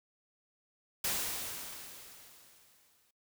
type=noise with exponential decay; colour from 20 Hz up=white; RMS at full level=-32 dBFS; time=1.04-3.11 s; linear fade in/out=5 ms; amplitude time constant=450 ms; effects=noise-tail reverb RT60 0.2 s tail -26 dB re dry